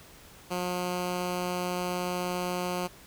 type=tone; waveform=10% pulse; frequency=179.3 Hz; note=F3; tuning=46 cents sharp; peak=-21 dBFS; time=0.5-2.88 s; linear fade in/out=20 ms; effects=pink hiss -52 dBFS RMS until 3.06 s